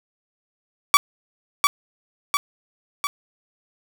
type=tone with echo; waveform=sawtooth; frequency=1143 Hz; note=D6; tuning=47 cents flat; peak=-6 dBFS; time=0.94-0.97 s; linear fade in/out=0 ms; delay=700 ms; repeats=3; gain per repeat=-4 dB; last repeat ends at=3.07 s; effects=none